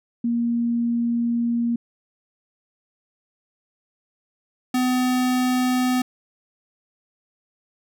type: tone pair in turn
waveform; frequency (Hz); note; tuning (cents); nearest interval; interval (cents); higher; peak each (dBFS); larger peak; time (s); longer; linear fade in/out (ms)
sine / square; 235.4 / 252.5; A#3 / B3; +17 / +39; minor second; 122; second; -19; neither; 0.24-1.76 / 4.74-6.02; first; 5
effects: none